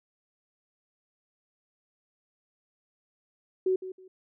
sine tone with echo, 373.9 Hz, F#4, 18 cents sharp, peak -22 dBFS, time 3.66-3.76 s, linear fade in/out 5 ms, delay 160 ms, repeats 2, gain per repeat -13 dB, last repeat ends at 4.08 s, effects none

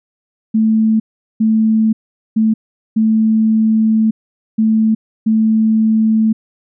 sine tone bursts at uneven times, 220 Hz, A3, in tune, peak -9 dBFS, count 6, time 0.54-1 / 1.4-1.93 / 2.36-2.54 / 2.96-4.11 / 4.58-4.95 / 5.26-6.33 s, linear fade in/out 10 ms, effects none

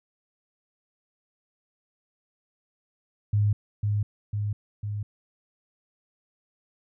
sine tone with echo, 103.83 Hz, G#2, in tune, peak -19 dBFS, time 3.33-3.53 s, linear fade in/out 5 ms, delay 500 ms, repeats 3, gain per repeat -3 dB, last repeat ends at 5.03 s, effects none

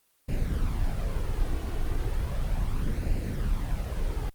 brown noise with flanger, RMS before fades -27 dBFS, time 0.28-4.3 s, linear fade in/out 10 ms, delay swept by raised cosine 0.42 to 2.72 ms, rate 0.35 Hz, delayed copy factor +0.55, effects white hiss -68 dBFS RMS until 4.34 s + Opus 24 kbps

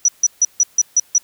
sine tone bursts, 5880 Hz, F#8, 12 cents flat, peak -9 dBFS, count 7, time 0.05-1.181 s, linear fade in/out 2 ms, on 33 ms, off 150 ms, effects white hiss -52 dBFS RMS until 1.23 s

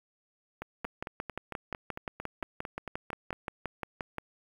two click trains, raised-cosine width 0.5 ms, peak -19 / -22 dBFS, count 20 / 13, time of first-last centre 0.85-4.183 / 0.62-3.329 s, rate 5.7 / 4.43 Hz, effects 8-bit

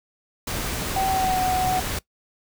pink noise, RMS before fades -28 dBFS, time 0.47-1.99 s, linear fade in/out 5 ms
clicks, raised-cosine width 3 ms, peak -22 dBFS, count 10, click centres 0.82 / 0.872 / 0.935 / 1.008 / 1.098 / 1.244 / 1.335 / 1.411 / 1.481 / 1.675 s
sine tone with pitch glide, 768 to 741.8 Hz, G5 to F#5, -36 to +4 cents, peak -20 dBFS, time 0.96-1.8 s, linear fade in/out 5 ms, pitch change -60 cents, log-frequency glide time 1.09-1.38 s
effects noise-tail reverb RT60 0.1 s tail -20 dB re dry

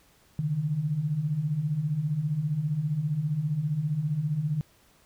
sine beating tone pair, 138.59 / 153.59 Hz, C#3 / D#3, 0 / -22 cents, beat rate 15 Hz, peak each -32 / -26 dBFS, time 0.39-4.61 s, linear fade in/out 0 ms, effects pink hiss -61 dBFS RMS until 5.05 s

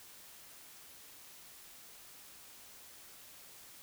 silence, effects white hiss -55 dBFS RMS until 3.82 s

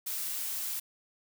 blue noise, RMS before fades -35 dBFS, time 0.06-0.8 s, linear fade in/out 10 ms, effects none

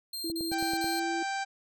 sawtooth tone bursts, 4186 Hz, C8, in tune, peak -32 dBFS, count 4, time 0.13-0.998 s, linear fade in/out 5 ms, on 190 ms, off 36 ms
sine tone with pitch glide, 329.6 to 335.9 Hz, E4 to E4, 0 to +33 cents, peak -32 dBFS, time 0.24-1.23 s, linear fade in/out 5 ms, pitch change +33 cents, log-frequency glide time 0.75-1.06 s
click train, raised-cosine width 2 ms, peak -27 dBFS, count 6, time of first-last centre 0.3-0.843 s, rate 9.2 Hz
harmonic tone, 784 Hz, G5, in tune, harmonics 1 / 2 / 3 / 4 / 5 / 6 / 7 / 8 / 9 / 10, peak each -32 / -36 / -41 / -50 / -47 / -45 / -52 / -49 / -53 / -50 dBFS, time 0.51-1.45 s, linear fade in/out 20 ms
effects none

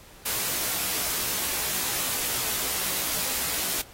white noise with comb filter, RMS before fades -28 dBFS, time 0.25-3.82 s, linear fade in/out 10 ms, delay 16 ms, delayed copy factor +1, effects pink hiss -50 dBFS RMS until 3.93 s + AAC 48 kbps

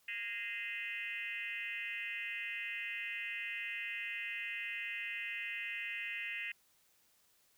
sine tone with frequency modulation, 2294 Hz, D7, 41 cents flat, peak -38 dBFS, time 0.08-6.52 s, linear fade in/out 5 ms, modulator 219 Hz, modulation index 2.4, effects white hiss -71 dBFS RMS until 7.57 s

